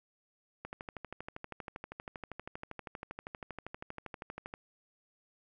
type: click train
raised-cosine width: 0.5 ms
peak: -26 dBFS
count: 50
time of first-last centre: 0.65-4.539 s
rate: 12.6 Hz
effects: none